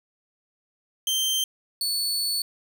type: tone pair in turn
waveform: sawtooth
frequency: 3137 / 4445 Hz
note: G7 / C#8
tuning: +1 / +4 cents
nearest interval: tritone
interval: 603 cents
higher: second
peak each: -19 / -21 dBFS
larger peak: first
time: 1.07-1.44 / 1.81-2.42 s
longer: second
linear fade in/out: 2 ms
effects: none